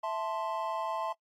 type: chord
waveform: triangle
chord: A minor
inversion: second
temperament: equal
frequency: 659.3 / 880 / 1046.5 Hz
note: E5 / A5 / C6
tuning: 0 / 0 / 0 cents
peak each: -34 dBFS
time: 0.03-1.13 s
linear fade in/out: 10 ms
effects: noise-tail reverb RT60 0.1 s tail -23 dB re dry + AAC 48 kbps